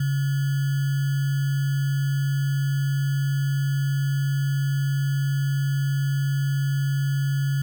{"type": "tone with sample-and-hold", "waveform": "sine", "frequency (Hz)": 138.5, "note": "C#3", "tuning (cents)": -1, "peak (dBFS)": -20, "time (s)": [0, 7.62], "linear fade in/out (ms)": 5, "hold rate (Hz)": 1575, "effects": []}